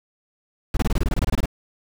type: noise bursts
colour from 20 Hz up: brown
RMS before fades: -19 dBFS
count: 14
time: 0.74-1.458 s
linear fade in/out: 2 ms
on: 29 ms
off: 24 ms
effects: none